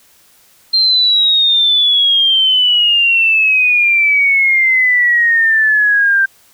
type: exponential sweep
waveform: sine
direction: down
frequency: 4186 to 1568 Hz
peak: -8 dBFS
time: 0.73-6.26 s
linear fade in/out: 10 ms
effects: white hiss -49 dBFS RMS until 6.53 s